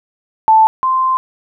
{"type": "tone pair in turn", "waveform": "sine", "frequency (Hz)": [880, 1042], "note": ["A5", "C6"], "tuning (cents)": [0, -7], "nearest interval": "minor third", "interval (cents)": 293, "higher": "second", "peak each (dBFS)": [-5, -11], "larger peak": "first", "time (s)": [[0.48, 0.67], [0.83, 1.17]], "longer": "second", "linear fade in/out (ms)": 0, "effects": []}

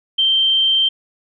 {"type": "tone", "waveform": "sine", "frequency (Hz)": 3136, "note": "G7", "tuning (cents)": 0, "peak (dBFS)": -12, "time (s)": [0.18, 0.89], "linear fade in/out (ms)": 10, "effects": []}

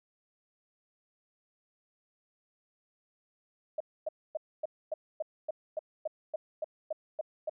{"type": "tone bursts", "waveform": "sine", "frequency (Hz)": 622.3, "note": "D#5", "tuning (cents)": 0, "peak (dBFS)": -30, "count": 14, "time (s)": [3.78, 7.496], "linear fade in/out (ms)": 5, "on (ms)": 24, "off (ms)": 260, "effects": []}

